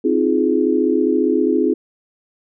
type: chord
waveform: sine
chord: F minor seventh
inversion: second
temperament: just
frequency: 261.9 / 314.3 / 349.2 / 419.1 Hz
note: C4 / Eb4 / F4 / Ab4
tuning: +2 / +18 / 0 / +16 cents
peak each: -19 dBFS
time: 0.04-1.74 s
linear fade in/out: 10 ms
effects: none